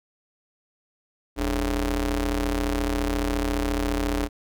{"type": "ring-modulated tone", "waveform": "sawtooth", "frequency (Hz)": 123.47, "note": "B2", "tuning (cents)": 0, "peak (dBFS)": -16, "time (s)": [1.36, 4.29], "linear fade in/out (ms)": 50, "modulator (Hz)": 168, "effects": []}